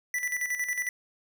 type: tone with tremolo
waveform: square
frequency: 1975.5 Hz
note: B6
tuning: in tune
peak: -27 dBFS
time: 0.14-0.89 s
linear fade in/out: 2 ms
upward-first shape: square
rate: 11 Hz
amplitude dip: 60%
effects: none